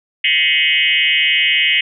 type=tone with frequency modulation; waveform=sine; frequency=2530 Hz; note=D#7; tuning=28 cents sharp; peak=-11 dBFS; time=0.24-1.81 s; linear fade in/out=5 ms; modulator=151 Hz; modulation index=3.9; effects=none